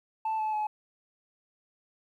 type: tone with pitch steps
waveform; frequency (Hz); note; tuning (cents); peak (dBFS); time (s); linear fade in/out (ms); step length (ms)
sine; 880 / 865.4 / 851; A5 / A5 / G#5; 0 / -29 / +42; -25; 0.25-0.67; 5; 140
effects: tanh soft clip ceiling -26 dBFS + 11-bit